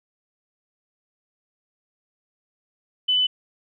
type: tone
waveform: sine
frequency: 3003 Hz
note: F#7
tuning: 25 cents sharp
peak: -17 dBFS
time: 3.08-3.27 s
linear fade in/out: 10 ms
effects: none